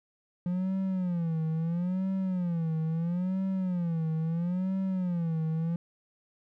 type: tone with vibrato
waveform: triangle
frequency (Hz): 174.61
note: F3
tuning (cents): 0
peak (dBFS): -25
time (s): 0.46-5.76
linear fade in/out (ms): 2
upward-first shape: sine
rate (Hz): 0.75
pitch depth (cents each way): 160
effects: none